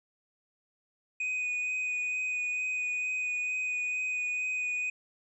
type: tone with vibrato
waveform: triangle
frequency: 2489 Hz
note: D#7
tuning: in tune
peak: -28 dBFS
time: 1.2-4.9 s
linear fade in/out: 5 ms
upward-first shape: sine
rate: 2.2 Hz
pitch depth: 13 cents each way
effects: resampled to 22050 Hz